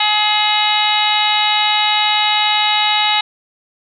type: harmonic tone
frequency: 422.3 Hz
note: G#4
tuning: 29 cents sharp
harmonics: 2 / 3 / 4 / 5 / 6 / 7 / 8 / 9 / 10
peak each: -17 / -25 / -27 / -21 / -24 / -20 / -27 / -18 / -29 dBFS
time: 0-3.21 s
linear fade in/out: 5 ms
effects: none